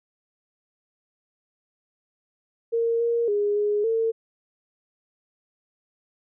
sine tone with pitch steps, 462.1 / 468 / 411.5 / 415.4 / 451.9 Hz, A#4 / A#4 / G#4 / G#4 / A4, -15 / +7 / -16 / 0 / +46 cents, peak -20 dBFS, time 2.72-4.12 s, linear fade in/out 20 ms, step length 280 ms, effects none

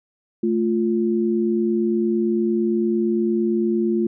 sine tone pair together, 220 / 348.8 Hz, A3 / F4, 0 / -2 cents, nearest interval minor sixth, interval 798 cents, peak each -20 dBFS, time 0.43-4.07 s, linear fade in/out 5 ms, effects none

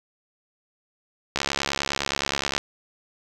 click train, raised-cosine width 0.2 ms, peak -6 dBFS, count 86, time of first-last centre 1.36-2.58 s, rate 69.7 Hz, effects none

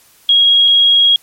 sine tone pair in turn, 3292 / 3292 Hz, G#7 / G#7, -16 / -16 cents, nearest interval unison, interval 0 cents, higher neither, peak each -6 dBFS, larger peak neither, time 0.29-0.68 / 0.68-1.16 s, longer second, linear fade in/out 2 ms, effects white hiss -48 dBFS RMS until 1.22 s + MP3 64 kbps

